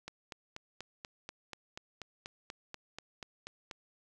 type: click train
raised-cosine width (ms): 0.2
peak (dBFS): -25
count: 16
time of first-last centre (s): 0.08-3.712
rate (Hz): 4.13
effects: none